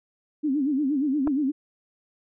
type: tone with vibrato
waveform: sine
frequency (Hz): 282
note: C#4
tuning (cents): +30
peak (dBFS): -21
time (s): 0.43-1.52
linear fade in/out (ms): 20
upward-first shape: sine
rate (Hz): 8.5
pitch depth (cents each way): 150
type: clicks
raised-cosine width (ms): 1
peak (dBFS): -18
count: 2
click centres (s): 1.273 / 1.276
effects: none